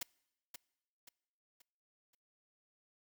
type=noise with echo; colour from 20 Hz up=white; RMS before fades=-39 dBFS; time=0.01-0.03 s; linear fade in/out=5 ms; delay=530 ms; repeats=4; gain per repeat=-8 dB; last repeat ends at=2.15 s; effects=noise-tail reverb RT60 0.9 s tail -24 dB re dry